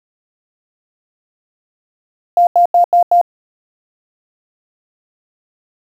sine tone bursts, 699 Hz, F5, 1 cent sharp, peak -6 dBFS, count 5, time 2.37-3.214 s, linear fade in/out 2 ms, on 100 ms, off 86 ms, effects 7-bit

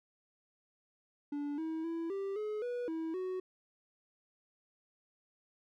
triangle tone with pitch steps, 289.3 / 320.8 / 331.5 / 392.6 / 424.8 / 487.3 / 323.8 / 371 Hz, D4 / E4 / E4 / G4 / G#4 / B4 / E4 / F#4, -26 / -47 / +10 / +3 / +39 / -23 / -31 / +5 cents, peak -33 dBFS, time 1.32-3.4 s, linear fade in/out 5 ms, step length 260 ms, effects none

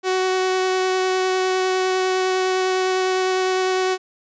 sawtooth tone with vibrato, 373.1 Hz, F#4, 14 cents sharp, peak -14 dBFS, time 0.03-3.98 s, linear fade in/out 50 ms, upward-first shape sine, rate 9.9 Hz, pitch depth 8 cents each way, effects resampled to 16000 Hz

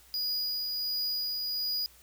square tone with tremolo, 4908 Hz, D#8, 25 cents flat, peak -29 dBFS, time 0.14-1.86 s, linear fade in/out 0 ms, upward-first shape triangle, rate 1.4 Hz, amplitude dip 30%, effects added 60 Hz sine -62 dBFS peak until 2.02 s + white hiss -58 dBFS RMS until 2.02 s

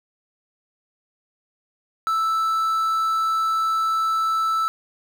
triangle tone with quantisation, 1318.5 Hz, E6, in tune, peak -17 dBFS, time 2.07-4.68 s, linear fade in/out 0 ms, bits 7, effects none

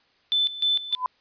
sine tone with tremolo, 3520 Hz, A7, in tune, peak -19 dBFS, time 0.32-0.95 s, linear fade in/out 0 ms, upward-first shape square, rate 3.3 Hz, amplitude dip 80%
sine tone with exponential growth, 1007 Hz, B5, 33 cents sharp, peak -18 dBFS, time 0.91-1.06 s, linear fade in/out 1 ms, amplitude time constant 32 ms
effects white hiss -63 dBFS RMS until 1.2 s + resampled to 11025 Hz

